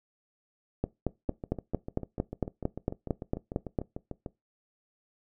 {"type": "two click trains", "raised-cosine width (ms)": 2, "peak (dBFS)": [-23, -14], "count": [21, 14], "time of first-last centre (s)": [[1.29, 4.262], [0.84, 3.788]], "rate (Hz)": [6.73, 4.41], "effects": ["noise-tail reverb RT60 0.2 s tail -20 dB re dry"]}